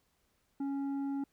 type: tone with tanh clipping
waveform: triangle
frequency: 277.2 Hz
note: C#4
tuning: in tune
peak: -34 dBFS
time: 0.6-1.24 s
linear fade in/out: 5 ms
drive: 11 dB
effects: pink hiss -75 dBFS RMS until 1.32 s